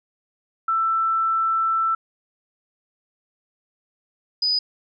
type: tone pair in turn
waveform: sine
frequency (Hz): 1330 / 4972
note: E6 / D#8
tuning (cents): +15 / -2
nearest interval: octave + major seventh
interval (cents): 2283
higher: second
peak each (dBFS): -18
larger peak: neither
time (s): 0.68-1.95 / 4.42-4.59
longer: first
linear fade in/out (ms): 5
effects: none